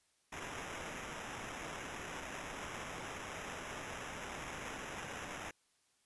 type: noise with sample-and-hold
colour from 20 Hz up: white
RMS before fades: -45 dBFS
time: 0.32-5.51 s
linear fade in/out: 5 ms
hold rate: 4410 Hz
effects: white hiss -75 dBFS RMS until 6.05 s + resampled to 24000 Hz